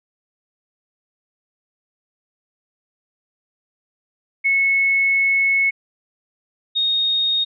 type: tone pair in turn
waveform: sine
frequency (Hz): 2196 / 3718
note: C#7 / A#7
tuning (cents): -17 / -5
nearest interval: major sixth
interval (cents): 912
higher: second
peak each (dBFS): -14 / -16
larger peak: first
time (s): 4.44-5.71 / 6.75-7.45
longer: first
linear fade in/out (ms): 20
effects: none